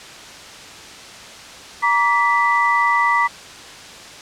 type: tone cluster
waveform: sine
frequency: 941 / 1157 / 1981 Hz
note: A#5 / D6 / B6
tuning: +16 / -26 / +5 cents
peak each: -18 dBFS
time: 1.82-3.28 s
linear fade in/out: 20 ms
effects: white hiss -37 dBFS RMS until 4.21 s + low-pass 6000 Hz 12 dB/octave